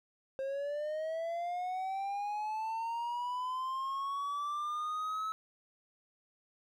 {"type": "linear sweep", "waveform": "triangle", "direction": "up", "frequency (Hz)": [531, 1300], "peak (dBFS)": -32, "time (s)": [0.39, 5.32], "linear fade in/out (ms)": 0, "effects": []}